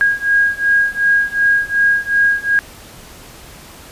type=beating tone pair; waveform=sine; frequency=1633 / 1635.7 Hz; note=G#6 / G#6; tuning=-30 / -27 cents; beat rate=2.7 Hz; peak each=-15 / -14 dBFS; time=0.01-2.59 s; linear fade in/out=0 ms; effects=pink hiss -38 dBFS RMS until 3.91 s + resampled to 32000 Hz